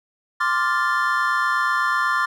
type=chord; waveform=triangle; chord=D minor seventh; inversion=third; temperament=equal; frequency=1046.5 / 1174.7 / 1396.9 / 1760 Hz; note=C6 / D6 / F6 / A6; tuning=0 / 0 / 0 / 0 cents; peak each=-22 dBFS; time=0.4-2.26 s; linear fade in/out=10 ms; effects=none